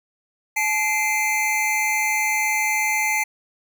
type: tone cluster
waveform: square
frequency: 859 / 2079 / 2359 Hz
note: A5 / C7 / D7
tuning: -42 / -12 / +7 cents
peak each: -26 / -22 / -27 dBFS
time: 0.56-3.24 s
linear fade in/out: 10 ms
effects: none